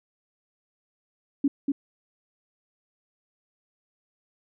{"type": "tone with echo", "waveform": "sine", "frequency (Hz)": 280, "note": "C#4", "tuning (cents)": 18, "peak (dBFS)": -18, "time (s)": [1.44, 1.48], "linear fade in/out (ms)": 5, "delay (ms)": 240, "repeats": 1, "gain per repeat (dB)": -3, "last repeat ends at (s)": 1.72, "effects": []}